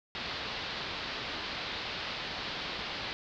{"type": "low-pass noise", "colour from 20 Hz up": "white", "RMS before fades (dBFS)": -38, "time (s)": [0.15, 3.13], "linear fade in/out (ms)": 0, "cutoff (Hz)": 4600, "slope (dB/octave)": 48, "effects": []}